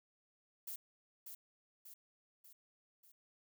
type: noise with echo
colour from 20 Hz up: violet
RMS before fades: -45 dBFS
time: 0.67-0.76 s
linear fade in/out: 5 ms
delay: 590 ms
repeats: 4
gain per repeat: -5 dB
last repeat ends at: 3.12 s
effects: none